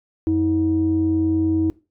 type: tone pair together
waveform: sine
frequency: 89.8 / 320 Hz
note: F2 / D#4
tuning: +49 / +49 cents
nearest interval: octave + minor seventh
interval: 2200 cents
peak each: -23 / -16 dBFS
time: 0.27-1.7 s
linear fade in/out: 0 ms
effects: noise-tail reverb RT60 0.3 s tail -21 dB re dry + tanh soft clip ceiling -10 dBFS